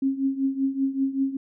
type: tone with tremolo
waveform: sine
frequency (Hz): 270.2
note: C#4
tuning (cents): -44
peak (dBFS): -18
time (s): 0.02-1.37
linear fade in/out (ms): 5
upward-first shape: triangle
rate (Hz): 5.2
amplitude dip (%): 85
effects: none